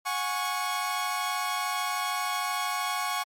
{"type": "chord", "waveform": "sawtooth", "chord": "F# suspended second", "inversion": "none", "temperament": "equal with one note detuned", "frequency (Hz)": [728.1, 830.6, 1108.7], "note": ["F#5", "G#5", "C#6"], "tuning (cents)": [-28, 0, 0], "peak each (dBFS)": [-30, -30, -26], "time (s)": [0.05, 3.24], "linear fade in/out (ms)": 20, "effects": ["MP3 64 kbps"]}